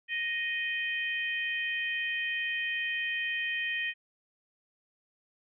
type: harmonic tone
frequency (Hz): 622.3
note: D#5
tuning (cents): 0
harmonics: 3 / 4 / 5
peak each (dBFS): -32 / -34 / -38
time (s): 0.08-3.94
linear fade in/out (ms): 50
effects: none